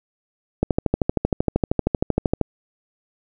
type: click train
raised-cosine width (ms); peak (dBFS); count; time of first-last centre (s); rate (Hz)
2; -4; 24; 0.63-2.413; 12.9
effects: none